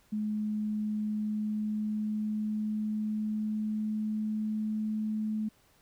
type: tone with pitch glide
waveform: sine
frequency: 212.4 to 215.5 Hz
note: G#3 to A3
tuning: +39 to -36 cents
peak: -29 dBFS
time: 0.12-5.49 s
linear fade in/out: 10 ms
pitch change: +25 cents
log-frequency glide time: 1.03-5 s
effects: pink hiss -65 dBFS RMS until 5.81 s